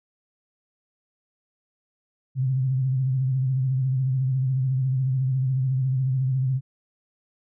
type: tone with vibrato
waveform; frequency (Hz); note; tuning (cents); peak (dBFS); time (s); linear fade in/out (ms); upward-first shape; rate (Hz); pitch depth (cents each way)
sine; 131; C3; +2; -20; 2.35-6.61; 50; sine; 14; 57
effects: none